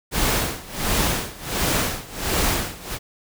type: noise with tremolo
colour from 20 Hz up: pink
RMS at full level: -20 dBFS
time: 0.11-2.99 s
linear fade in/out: 50 ms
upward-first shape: sine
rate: 1.4 Hz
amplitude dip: 90%
effects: none